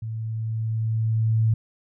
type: tone with level ramp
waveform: sine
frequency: 111.4 Hz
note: A2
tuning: 22 cents sharp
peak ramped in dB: -28 to -16 dBFS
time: 0.02-1.54 s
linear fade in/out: 5 ms
effects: none